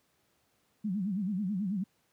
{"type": "tone with vibrato", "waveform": "sine", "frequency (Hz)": 196, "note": "G3", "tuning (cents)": 0, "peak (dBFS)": -29, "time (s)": [0.84, 1.84], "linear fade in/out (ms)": 10, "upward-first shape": "sine", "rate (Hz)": 9.2, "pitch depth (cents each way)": 170, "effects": ["pink hiss -72 dBFS RMS until 2.12 s", "high-pass 100 Hz 12 dB/octave"]}